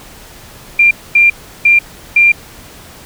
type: tone bursts at uneven times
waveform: sine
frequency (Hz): 2384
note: D7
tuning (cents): +25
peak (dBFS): -4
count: 4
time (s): 0.79-0.91 / 1.15-1.3 / 1.65-1.79 / 2.16-2.32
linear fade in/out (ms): 5
effects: pink hiss -36 dBFS RMS until 3.05 s